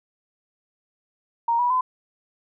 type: tone with pitch steps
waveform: sine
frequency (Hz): 932.3 / 973.6 / 1016.7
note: A#5 / B5 / B5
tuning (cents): 0 / -25 / +50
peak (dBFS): -18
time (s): 1.48-1.81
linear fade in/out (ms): 5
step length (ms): 110
effects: none